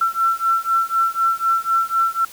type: beating tone pair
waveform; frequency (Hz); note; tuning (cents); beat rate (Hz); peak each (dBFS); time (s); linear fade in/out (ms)
sine; 1344 / 1348; E6 / E6; +33 / +38; 4; -19; 0.01-2.25; 5
effects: white hiss -41 dBFS RMS until 2.32 s